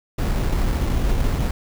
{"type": "noise with sample-and-hold", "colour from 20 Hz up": "brown", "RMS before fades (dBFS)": -20, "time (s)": [0.18, 1.51], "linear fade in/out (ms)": 5, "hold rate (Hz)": 3150, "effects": []}